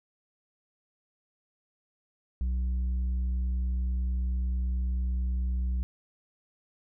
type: tone with tanh clipping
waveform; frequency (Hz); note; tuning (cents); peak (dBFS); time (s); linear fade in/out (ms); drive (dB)
triangle; 62.2; B1; +13; -27; 2.41-5.83; 0; 9
effects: none